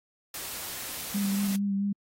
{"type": "noise", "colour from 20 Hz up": "white", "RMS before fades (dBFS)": -37, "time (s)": [0.34, 1.56], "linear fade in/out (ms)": 2}
{"type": "tone with vibrato", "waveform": "sine", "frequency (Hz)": 199.2, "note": "G3", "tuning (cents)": 28, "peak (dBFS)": -25, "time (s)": [1.14, 1.93], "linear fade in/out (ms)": 10, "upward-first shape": "sine", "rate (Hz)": 4.5, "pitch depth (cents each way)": 24}
{"effects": ["AAC 48 kbps"]}